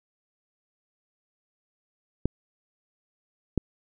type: clicks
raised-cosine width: 3 ms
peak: -10 dBFS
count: 2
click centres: 2.256 / 3.577 s
effects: none